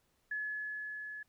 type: tone with level ramp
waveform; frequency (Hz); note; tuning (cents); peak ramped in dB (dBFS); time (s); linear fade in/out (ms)
sine; 1706; G#6; +46; -34 to -42; 0.31-1.23; 5
effects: pink hiss -75 dBFS RMS until 1.28 s